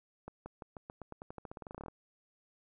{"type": "accelerating click train", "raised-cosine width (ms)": 1, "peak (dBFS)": -30, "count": 22, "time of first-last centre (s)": [0.28, 1.883], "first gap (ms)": 180, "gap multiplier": 0.9, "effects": []}